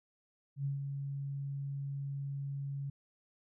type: tone with ADSR envelope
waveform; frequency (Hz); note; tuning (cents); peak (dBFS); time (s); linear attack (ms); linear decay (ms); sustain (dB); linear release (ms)
sine; 139.4; C#3; +10; -31; 0.56-2.9; 89; 140; -5; 5
effects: none